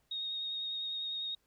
sine tone with vibrato, 3729 Hz, A#7, in tune, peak -35 dBFS, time 0.11-1.35 s, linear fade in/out 5 ms, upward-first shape sine, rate 10 Hz, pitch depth 15 cents each way, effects pink hiss -75 dBFS RMS until 1.46 s

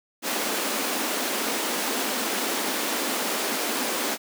pink high-pass noise, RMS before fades -27 dBFS, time 0.22-4.18 s, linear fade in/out 50 ms, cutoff 220 Hz, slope 48 dB/octave, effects none

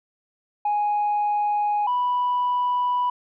sine tone pair in turn, 830.6 / 985.6 Hz, G#5 / B5, 0 / -4 cents, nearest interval minor third, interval 296 cents, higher second, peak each -18 dBFS, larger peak neither, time 0.65-1.87 / 1.87-3.1 s, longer second, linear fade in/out 5 ms, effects tanh soft clip ceiling -17 dBFS

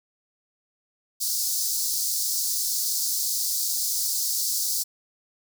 pink high-pass noise, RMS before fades -26 dBFS, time 1.2-4.84 s, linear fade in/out 20 ms, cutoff 4500 Hz, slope 48 dB/octave, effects none

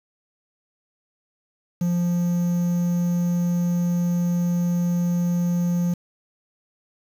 triangle tone with quantisation, 174.61 Hz, F3, in tune, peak -17 dBFS, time 1.81-5.94 s, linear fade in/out 5 ms, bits 7, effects none

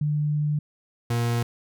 sine / 40% pulse tone pair in turn, 149.1 / 118.34 Hz, D3 / A#2, +27 / +27 cents, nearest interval major third, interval 400 cents, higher first, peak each -21 dBFS, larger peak neither, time 0.01-0.59 / 1.1-1.43 s, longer first, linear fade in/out 5 ms, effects none

